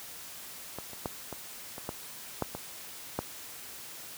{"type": "clicks", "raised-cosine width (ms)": 1, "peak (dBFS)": [-23, -30, -17, -23, -27, -19, -14, -22, -15], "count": 9, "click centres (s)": [0.786, 0.933, 1.058, 1.327, 1.781, 1.891, 2.423, 2.55, 3.19], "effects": ["white hiss -45 dBFS RMS until 4.17 s", "high-pass 60 Hz 12 dB/octave"]}